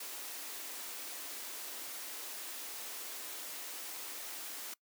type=high-pass noise; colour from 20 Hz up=white; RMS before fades=-44 dBFS; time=0-4.74 s; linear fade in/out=5 ms; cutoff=250 Hz; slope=48 dB/octave; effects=noise-tail reverb RT60 0.1 s tail -22 dB re dry